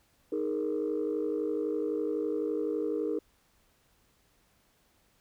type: chord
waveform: sine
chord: D# suspended fourth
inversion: none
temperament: just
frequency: 311.1 / 414.8 / 466.7 Hz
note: D#4 / G#4 / A#4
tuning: 0 / -2 / +2 cents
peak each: -32 dBFS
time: 0.32-3.19 s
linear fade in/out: 5 ms
effects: tanh soft clip ceiling -22 dBFS + pink hiss -68 dBFS RMS until 5.2 s